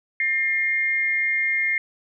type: tone pair together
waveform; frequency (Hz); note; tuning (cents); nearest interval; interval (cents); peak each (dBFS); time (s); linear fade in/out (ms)
sine; 1800.9 / 2121; A6 / C7; +40 / +23; minor third; 283; -27 / -20; 0.2-1.78; 2
effects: none